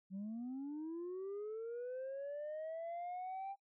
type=linear sweep; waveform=sine; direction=up; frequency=184.4 to 795 Hz; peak=-39 dBFS; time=0.1-3.56 s; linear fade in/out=50 ms; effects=noise-tail reverb RT60 0.1 s tail -23 dB re dry + tanh soft clip ceiling -40 dBFS